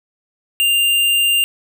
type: tone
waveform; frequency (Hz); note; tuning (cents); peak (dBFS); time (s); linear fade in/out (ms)
square; 2794; F7; 0; -13; 0.6-1.44; 0
effects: none

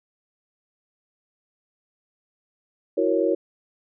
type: chord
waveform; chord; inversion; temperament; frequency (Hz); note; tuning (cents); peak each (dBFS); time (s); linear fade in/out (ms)
sine; F# dominant seventh; third; equal; 329.6 / 370 / 466.2 / 554.4; E4 / F#4 / A#4 / C#5; 0 / 0 / 0 / 0; -24; 2.97-3.35; 10
effects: none

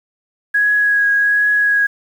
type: tone with vibrato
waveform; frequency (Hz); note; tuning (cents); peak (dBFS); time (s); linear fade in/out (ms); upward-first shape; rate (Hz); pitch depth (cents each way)
sine; 1661.2; G#6; 0; -11; 0.54-1.87; 10; triangle; 1.3; 17
effects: 7-bit

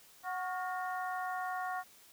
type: harmonic tone with a mistuned harmonic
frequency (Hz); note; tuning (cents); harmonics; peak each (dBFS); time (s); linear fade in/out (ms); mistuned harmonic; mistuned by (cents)
368.6; F#4; -7; 2 / 3 / 4 / 5; -37 / -41 / -43 / -45; 0.23-1.84; 50; 4; -65
effects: white hiss -60 dBFS RMS until 2.12 s

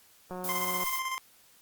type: click train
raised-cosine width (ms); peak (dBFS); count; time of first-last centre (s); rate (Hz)
1; -26; 97; 0.31-0.837; 182
type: noise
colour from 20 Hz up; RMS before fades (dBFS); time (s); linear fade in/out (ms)
violet; -34; 0.44-0.99; 2
type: tone with tremolo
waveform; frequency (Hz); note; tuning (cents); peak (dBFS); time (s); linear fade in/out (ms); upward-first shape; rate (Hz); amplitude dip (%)
25% pulse; 1046.5; C6; 0; -26; 0.49-1.18; 0; square; 16; 45
effects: white hiss -60 dBFS RMS until 1.61 s + Opus 48 kbps

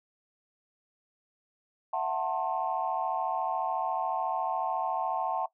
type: chord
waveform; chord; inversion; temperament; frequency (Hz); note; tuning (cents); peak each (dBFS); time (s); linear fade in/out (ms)
sine; F# half-diminished seventh; third; just; 666 / 740 / 888 / 1065.6; E5 / F#5 / A5 / C6; +18 / 0 / +16 / +31; -35 / -31 / -32 / -35; 1.93-5.46; 5
effects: noise-tail reverb RT60 0.1 s tail -18 dB re dry + tanh soft clip ceiling -17 dBFS

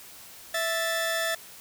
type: tone pair together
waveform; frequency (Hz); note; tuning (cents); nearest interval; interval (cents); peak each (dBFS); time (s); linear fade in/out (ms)
sawtooth; 658.1 / 1760; E5 / A6; -3 / 0; octave + perfect fourth; 1703; -25; 0.54-1.35; 5
effects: white hiss -47 dBFS RMS until 1.6 s

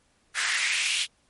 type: noise with high-pass filter sweep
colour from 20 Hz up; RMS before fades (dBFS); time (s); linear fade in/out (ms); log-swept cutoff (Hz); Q
pink; -26; 0.34-1.07; 50; 1600 to 3000; 3.5
effects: pink hiss -66 dBFS RMS until 1.29 s + MP3 48 kbps

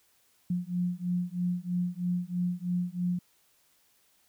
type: beating tone pair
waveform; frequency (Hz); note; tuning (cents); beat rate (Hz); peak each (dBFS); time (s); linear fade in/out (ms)
sine; 176.3 / 179.4; F3 / F3; +17 / +47; 3.1; -31; 0.5-3.19; 5
effects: white hiss -67 dBFS RMS until 4.28 s

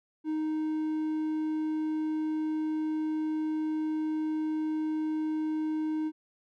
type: tone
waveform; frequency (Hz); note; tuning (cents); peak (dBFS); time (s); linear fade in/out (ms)
triangle; 311.1; D#4; 0; -26; 0.24-6.12; 50
effects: none

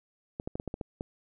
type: clicks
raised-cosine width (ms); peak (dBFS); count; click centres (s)
2; -21; 8; 0.399 / 0.475 / 0.555 / 0.599 / 0.677 / 0.741 / 0.812 / 1.009
effects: none

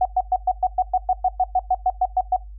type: tone bursts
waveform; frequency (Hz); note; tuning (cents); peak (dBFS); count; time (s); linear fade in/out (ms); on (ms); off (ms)
sine; 740; F#5; 0; -14; 16; 0.01-2.364; 5; 44; 110
effects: noise-tail reverb RT60 0.2 s tail -19 dB re dry + added 50 Hz sine -35 dBFS peak until 2.58 s

